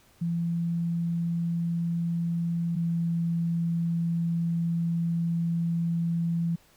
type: tone pair in turn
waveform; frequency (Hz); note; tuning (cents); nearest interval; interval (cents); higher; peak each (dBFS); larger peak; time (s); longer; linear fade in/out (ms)
sine; 169.2 / 168.25; E3 / E3; +45 / +36; unison; 9; first; -25 / -24; second; 0.21-2.76 / 2.76-6.56; second; 10
effects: pink hiss -60 dBFS RMS until 6.76 s